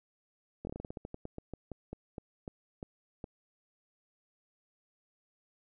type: slowing click train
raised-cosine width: 2 ms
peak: -27 dBFS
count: 20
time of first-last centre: 0.65-3.242 s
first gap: 21 ms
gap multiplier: 1.18
effects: none